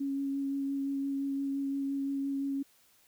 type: tone with vibrato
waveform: sine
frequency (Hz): 276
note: C#4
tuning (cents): -7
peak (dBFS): -30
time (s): 0-2.63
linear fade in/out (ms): 10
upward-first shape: sine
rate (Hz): 5.8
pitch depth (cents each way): 12
effects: white hiss -65 dBFS RMS until 3.07 s